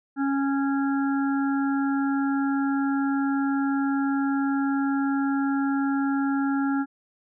harmonic tone, 275.7 Hz, C#4, 9 cents flat, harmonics 1 / 3 / 5 / 6, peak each -22 / -33 / -33 / -38 dBFS, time 0.16-6.86 s, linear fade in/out 50 ms, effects none

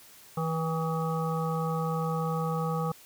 harmonic tone with a mistuned harmonic, 162.2 Hz, E3, 28 cents flat, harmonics 1 / 3 / 5 / 7 / 8, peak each -29 / -34 / -36 / -37 / -38 dBFS, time 0.37-2.92 s, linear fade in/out 5 ms, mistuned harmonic 8, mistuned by -53 cents, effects white hiss -53 dBFS RMS until 3.05 s

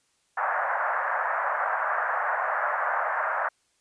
white band-pass noise, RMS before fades -27 dBFS, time 0.37-3.49 s, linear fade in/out 10 ms, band 590 to 1700 Hz, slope 48 dB/octave, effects white hiss -69 dBFS RMS until 3.8 s + resampled to 22050 Hz

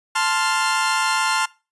sawtooth chord, F major, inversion first, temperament equal, 880 / 1046.5 / 1396.9 Hz, A5 / C6 / F6, 0 / 0 / 0 cents, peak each -19 dBFS, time 0.15-1.46 s, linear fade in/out 10 ms, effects noise-tail reverb RT60 0.3 s tail -22 dB re dry + resampled to 24000 Hz

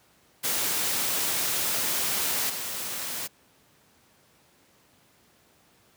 white noise with level steps, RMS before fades -27 / -33 dBFS, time 0.43-3.28 s, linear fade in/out 20 ms, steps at 2.49 s, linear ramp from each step 10 ms, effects pink hiss -61 dBFS RMS until 5.96 s + high-pass 100 Hz 12 dB/octave

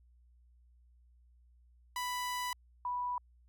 sawtooth / sine tone pair in turn, 990 / 984.3 Hz, B5 / B5, +4 / -6 cents, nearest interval unison, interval 10 cents, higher first, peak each -31 / -33 dBFS, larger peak first, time 1.96-2.53 / 2.85-3.18 s, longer first, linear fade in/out 2 ms, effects added 60 Hz sine -61 dBFS peak until 3.48 s

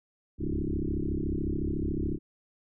sine tone with frequency modulation, 138.3 Hz, C#3, 4 cents flat, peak -27 dBFS, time 0.38-2.19 s, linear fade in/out 50 ms, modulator 33.9 Hz, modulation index 6.5, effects none

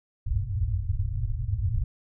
white low-pass noise, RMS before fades -27 dBFS, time 0.26-1.84 s, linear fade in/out 5 ms, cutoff 120 Hz, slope 96 dB/octave, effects none

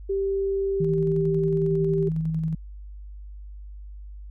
sine tone, 391.5 Hz, G4, 2 cents flat, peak -22 dBFS, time 0.09-2.09 s, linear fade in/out 10 ms
sine tone with tremolo, 160 Hz, D#3, 49 cents sharp, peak -22 dBFS, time 0.8-2.55 s, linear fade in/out 5 ms, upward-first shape square, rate 11 Hz, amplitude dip 25%
effects added 50 Hz sine -37 dBFS peak until 4.3 s

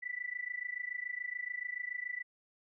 sine tone with amplitude modulation, 1975.5 Hz, B6, in tune, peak -33 dBFS, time 0.02-2.23 s, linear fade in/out 20 ms, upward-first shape sine, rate 27 Hz, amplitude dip 90%, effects none

